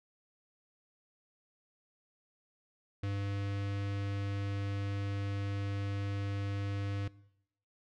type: tone with notch filter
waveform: square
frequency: 99.9 Hz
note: G2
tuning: 33 cents sharp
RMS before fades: -35 dBFS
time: 3.03-7.08 s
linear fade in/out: 5 ms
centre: 850 Hz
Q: 1.9
effects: noise-tail reverb RT60 0.8 s tail -21 dB re dry + low-pass 4000 Hz 12 dB/octave